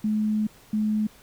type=tone pair in turn; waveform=sine; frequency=213.9 / 213.9 Hz; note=A3 / A3; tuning=-49 / -49 cents; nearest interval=unison; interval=0 cents; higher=neither; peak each=-21 dBFS; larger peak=neither; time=0.04-0.47 / 0.73-1.07 s; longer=first; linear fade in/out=5 ms; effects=pink hiss -53 dBFS RMS until 1.22 s